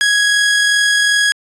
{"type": "tone with amplitude modulation", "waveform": "sawtooth", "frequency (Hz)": 1661.2, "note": "G#6", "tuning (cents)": 0, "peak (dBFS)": -6, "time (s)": [0.01, 1.32], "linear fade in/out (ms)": 0, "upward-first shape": "sine", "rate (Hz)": 42.6, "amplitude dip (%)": 25, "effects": ["resampled to 22050 Hz"]}